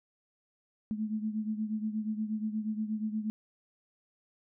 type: beating tone pair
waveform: sine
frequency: 214.1 / 222.5 Hz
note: A3 / A3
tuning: -47 / +20 cents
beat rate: 8.4 Hz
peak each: -32 / -37 dBFS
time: 0.91-3.3 s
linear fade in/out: 0 ms
effects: none